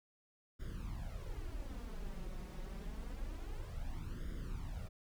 brown noise with flanger, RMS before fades -43 dBFS, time 0.59-4.89 s, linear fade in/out 20 ms, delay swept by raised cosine 0.58 to 5.48 ms, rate 0.27 Hz, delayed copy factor +0.8, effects none

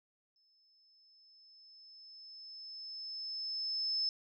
sine tone with exponential growth, 5240 Hz, E8, 11 cents flat, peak -30 dBFS, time 0.36-4.09 s, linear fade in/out 1 ms, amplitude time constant 810 ms, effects none

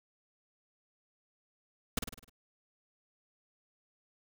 pink noise with echo, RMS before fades -30 dBFS, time 1.97-1.99 s, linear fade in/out 5 ms, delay 51 ms, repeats 6, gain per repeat -5 dB, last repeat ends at 2.296 s, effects none

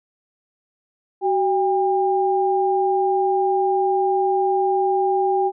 sine tone pair together, 378 / 801 Hz, F#4 / G5, +37 / +37 cents, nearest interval octave + minor second, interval 1300 cents, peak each -19 dBFS, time 1.21-5.52 s, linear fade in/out 50 ms, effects none

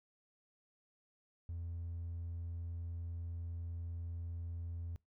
triangle tone, 84.9 Hz, F2, 48 cents flat, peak -37 dBFS, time 1.49-4.96 s, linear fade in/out 0 ms, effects noise-tail reverb RT60 0.2 s tail -25 dB re dry + tanh soft clip ceiling -35 dBFS

